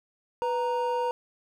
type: tone pair together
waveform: triangle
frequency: 493.9 / 932.4 Hz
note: B4 / A#5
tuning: 0 / 0 cents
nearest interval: major seventh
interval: 1100 cents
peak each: -26 dBFS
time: 0.42-1.11 s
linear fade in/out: 0 ms
effects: none